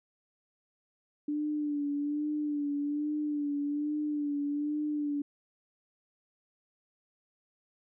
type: tone with vibrato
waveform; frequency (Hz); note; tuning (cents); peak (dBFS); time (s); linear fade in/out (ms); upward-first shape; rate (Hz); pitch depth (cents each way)
sine; 293.7; D4; 0; -29; 1.28-5.22; 5; sine; 1.2; 40
effects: none